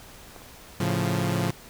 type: clicks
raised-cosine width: 1 ms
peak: -28 / -32 dBFS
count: 2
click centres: 0.363 / 0.419 s
type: chord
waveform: sawtooth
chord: A augmented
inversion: none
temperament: equal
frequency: 110 / 138.59 / 174.61 Hz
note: A2 / C#3 / E#3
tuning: 0 / 0 / 0 cents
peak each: -24 / -25 / -23 dBFS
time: 0.8-1.51 s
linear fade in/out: 5 ms
effects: pink hiss -47 dBFS RMS until 1.69 s